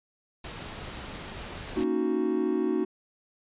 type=noise; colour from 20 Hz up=pink; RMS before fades=-39 dBFS; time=0.44-1.84 s; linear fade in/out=5 ms
type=chord; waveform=triangle; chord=D# minor seventh; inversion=second; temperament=equal; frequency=233.1 / 277.2 / 311.1 / 370 Hz; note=A#3 / C#4 / D#4 / F#4; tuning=0 / 0 / 0 / 0 cents; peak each=-30 / -30 / -27 / -26 dBFS; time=1.76-2.85 s; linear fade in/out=10 ms
effects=resampled to 8000 Hz